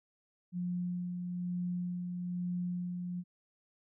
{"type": "tone with tremolo", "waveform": "sine", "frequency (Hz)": 177.8, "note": "F3", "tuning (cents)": 31, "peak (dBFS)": -32, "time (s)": [0.52, 3.24], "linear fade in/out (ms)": 50, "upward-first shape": "sine", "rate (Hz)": 1.1, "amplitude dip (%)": 35, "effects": []}